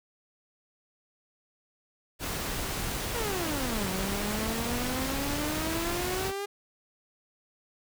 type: noise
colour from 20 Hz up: pink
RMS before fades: -33 dBFS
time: 2.19-6.33 s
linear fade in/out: 50 ms
type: exponential two-way sweep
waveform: sawtooth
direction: down then up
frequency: 491.9 to 185.2 to 408 Hz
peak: -28 dBFS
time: 3.14-6.46 s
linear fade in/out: 10 ms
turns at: 3.89 s
effects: none

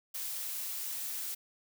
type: noise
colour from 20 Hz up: blue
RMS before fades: -38 dBFS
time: 0.14-1.35 s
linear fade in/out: 10 ms
effects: none

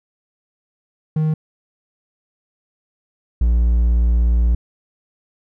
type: tone pair in turn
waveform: triangle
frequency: 155.9 / 58.4 Hz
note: D#3 / A#1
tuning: +4 / +4 cents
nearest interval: octave + perfect fourth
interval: 1700 cents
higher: first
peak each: -13 / -10 dBFS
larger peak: second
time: 1.16-1.34 / 3.41-4.55 s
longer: second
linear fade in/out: 5 ms
effects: none

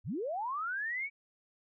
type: linear sweep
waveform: sine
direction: up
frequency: 65.41 to 2294 Hz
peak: -33 dBFS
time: 0.04-1.1 s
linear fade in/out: 50 ms
effects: none

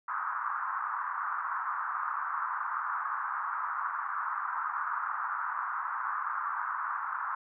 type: band-pass noise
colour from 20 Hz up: white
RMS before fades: -34 dBFS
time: 0.08-7.35 s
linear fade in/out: 5 ms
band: 990 to 1400 Hz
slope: 48 dB/octave
effects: none

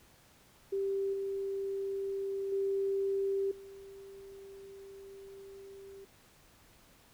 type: tone with level steps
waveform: sine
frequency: 392.1 Hz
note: G4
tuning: in tune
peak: -30 / -33 / -29 / -47 dBFS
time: 0.72-6.05 s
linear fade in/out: 10 ms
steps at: 1.13 / 2.52 / 3.51 s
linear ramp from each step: 5 ms
effects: pink hiss -62 dBFS RMS until 7.13 s

